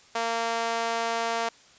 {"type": "tone with high-pass filter", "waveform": "sawtooth", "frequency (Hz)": 230, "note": "A#3", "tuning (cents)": -23, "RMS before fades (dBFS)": -28, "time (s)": [0.15, 1.49], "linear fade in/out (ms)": 5, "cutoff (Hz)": 690, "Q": 1.5, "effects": ["white hiss -55 dBFS RMS until 1.78 s", "resampled to 16000 Hz"]}